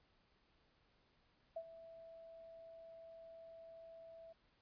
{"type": "tone with ADSR envelope", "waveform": "sine", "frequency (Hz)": 659.3, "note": "E5", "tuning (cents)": 0, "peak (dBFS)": -40, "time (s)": [1.56, 4.33], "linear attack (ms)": 7, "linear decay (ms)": 60, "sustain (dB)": -14, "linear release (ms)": 10, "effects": ["pink hiss -75 dBFS RMS until 4.61 s", "resampled to 11025 Hz"]}